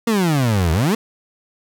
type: exponential two-way sweep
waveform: 30% pulse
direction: down then up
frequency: 238.2 to 76.8 to 238.2 Hz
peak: -12 dBFS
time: 0.07-0.95 s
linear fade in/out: 5 ms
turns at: 0.72 s
effects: none